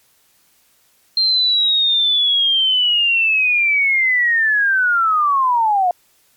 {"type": "linear sweep", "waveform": "sine", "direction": "down", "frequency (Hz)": [4186, 696], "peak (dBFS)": -12, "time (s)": [1.17, 5.91], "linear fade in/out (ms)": 2, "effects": ["white hiss -57 dBFS RMS until 6.36 s", "MP3 96 kbps"]}